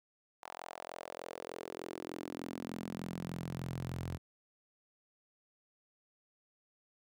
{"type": "tone with high-pass filter sweep", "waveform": "sawtooth", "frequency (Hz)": 43.33, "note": "F1", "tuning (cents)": -13, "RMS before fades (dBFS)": -43, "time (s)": [0.42, 4.18], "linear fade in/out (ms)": 20, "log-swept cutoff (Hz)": [840, 100], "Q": 2.8, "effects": []}